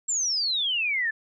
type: exponential sweep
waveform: sine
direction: down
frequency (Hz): 7570 to 1721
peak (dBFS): -23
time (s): 0.08-1.11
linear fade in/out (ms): 10
effects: none